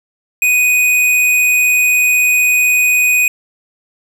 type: tone with hard clipping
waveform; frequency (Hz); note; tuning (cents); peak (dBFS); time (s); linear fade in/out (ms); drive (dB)
sine; 2489; D#7; 0; -10; 0.42-3.28; 2; 18
effects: none